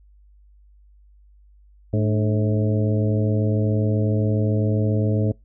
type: harmonic tone with a mistuned harmonic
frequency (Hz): 107.4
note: A2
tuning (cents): -41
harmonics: 1 / 2 / 3 / 4 / 5 / 6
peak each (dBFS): -19 / -25 / -28 / -29 / -30 / -34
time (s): 1.93-5.32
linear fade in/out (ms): 5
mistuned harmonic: 3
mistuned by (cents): -100
effects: noise-tail reverb RT60 0.2 s tail -25 dB re dry + added 50 Hz sine -49 dBFS peak until 5.44 s